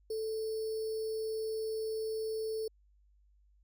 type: tone with sample-and-hold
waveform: sine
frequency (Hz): 439.6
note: A4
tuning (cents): -2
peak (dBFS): -33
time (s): 0.1-2.68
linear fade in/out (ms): 5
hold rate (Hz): 4900
effects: added 50 Hz sine -63 dBFS peak until 3.63 s